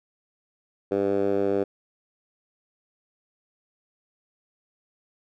10% pulse tone with band-pass filter, 99.2 Hz, G2, 21 cents sharp, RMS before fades -24 dBFS, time 0.91-1.64 s, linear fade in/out 10 ms, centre 430 Hz, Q 2.2, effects none

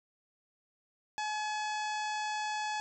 harmonic tone with a mistuned harmonic, 850 Hz, G#5, 40 cents sharp, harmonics 1 / 2 / 3 / 4 / 5 / 6 / 7 / 8 / 9, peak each -34 / -40 / -44 / -46 / -48 / -50 / -51 / -52 / -53 dBFS, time 1.18-2.8 s, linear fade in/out 0 ms, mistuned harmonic 5, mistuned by +83 cents, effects none

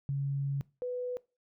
sine tone pair in turn, 139.2 / 496.1 Hz, C#3 / B4, +8 / +8 cents, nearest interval octave + minor seventh, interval 2200 cents, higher second, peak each -29 / -32 dBFS, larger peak first, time 0.09-0.61 / 0.82-1.17 s, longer first, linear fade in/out 0 ms, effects noise-tail reverb RT60 0.3 s tail -22 dB re dry

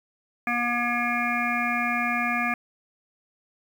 harmonic tone, 240 Hz, B3, 49 cents flat, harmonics 1 / 3 / 5 / 7 / 9 / 10, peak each -30 / -30 / -30 / -30 / -30 / -30 dBFS, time 0.47-2.54 s, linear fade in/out 2 ms, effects 8-bit

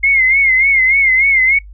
sine tone with vibrato, 2126 Hz, C7, 27 cents sharp, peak -8 dBFS, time 0.03-1.59 s, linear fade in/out 10 ms, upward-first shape sine, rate 3.4 Hz, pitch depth 80 cents each way, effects noise-tail reverb RT60 0.1 s tail -21 dB re dry + added 50 Hz sine -32 dBFS peak until 1.73 s

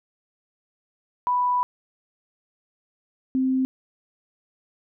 sine tone pair in turn, 987.8 / 261 Hz, B5 / C4, 0 / -4 cents, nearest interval octave + major seventh, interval 2304 cents, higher first, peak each -19 dBFS, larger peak neither, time 1.27-1.63 / 3.35-3.65 s, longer first, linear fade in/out 0 ms, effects none

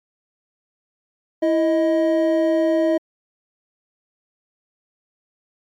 triangle tone pair together, 329.6 / 628.5 Hz, E4 / D#5, 0 / +17 cents, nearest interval major seventh, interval 1117 cents, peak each -16 dBFS, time 1.42-2.98 s, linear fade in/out 10 ms, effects MP3 96 kbps

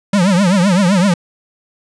square tone with vibrato, 188.1 Hz, F#3, 29 cents sharp, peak -10 dBFS, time 0.13-1.14 s, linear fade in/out 5 ms, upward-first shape triangle, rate 7.8 Hz, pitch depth 200 cents each way, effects resampled to 22050 Hz

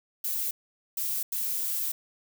violet noise bursts at uneven times, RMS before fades -30 dBFS, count 3, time 0.24-0.51 / 0.97-1.23 / 1.32-1.92 s, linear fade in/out 5 ms, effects none

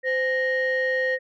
sine tone pair together, 516.2 / 1864.7 Hz, C5 / A#6, -23 / 0 cents, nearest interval octave + minor seventh, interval 2223 cents, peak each -22 dBFS, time 0.03-1.19 s, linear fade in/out 50 ms, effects tanh soft clip ceiling -17 dBFS

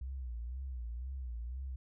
sine tone with vibrato, 62 Hz, B1, 7 cents sharp, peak -38 dBFS, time 0.01-1.76 s, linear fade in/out 5 ms, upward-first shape sine, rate 2 Hz, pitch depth 130 cents each way, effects none

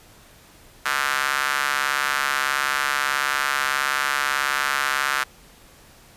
square tone with high-pass filter, 69.2 Hz, C#2, 2 cents flat, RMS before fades -23 dBFS, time 0.85-5.24 s, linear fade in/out 10 ms, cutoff 1400 Hz, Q 2.6, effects pink hiss -50 dBFS RMS until 6.16 s + resampled to 32000 Hz

